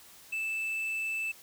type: tone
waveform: triangle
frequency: 2637 Hz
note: E7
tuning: in tune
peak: -29 dBFS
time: 0.32-1.32 s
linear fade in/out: 10 ms
effects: white hiss -54 dBFS RMS until 1.42 s